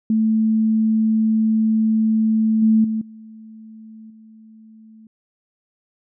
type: tone with level steps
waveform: sine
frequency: 220 Hz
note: A3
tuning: in tune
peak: -14 / -11 / -19 / -37 / -42 dBFS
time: 0.1-5.07 s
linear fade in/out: 2 ms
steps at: 2.62 / 2.84 / 3.01 / 4.1 s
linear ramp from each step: 5 ms
effects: none